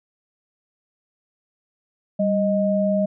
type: tone pair together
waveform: sine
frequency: 196.01 / 622.3 Hz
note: G3 / D#5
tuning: 0 / 0 cents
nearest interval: octave + minor sixth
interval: 2000 cents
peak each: -20 dBFS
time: 2.19-3.06 s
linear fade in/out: 10 ms
effects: none